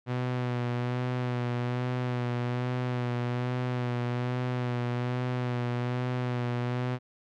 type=tone with vibrato; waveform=sawtooth; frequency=123.47 Hz; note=B2; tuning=in tune; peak=-24 dBFS; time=0.06-6.99 s; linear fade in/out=50 ms; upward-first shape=sine; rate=1.2 Hz; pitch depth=28 cents each way; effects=low-pass 3000 Hz 12 dB/octave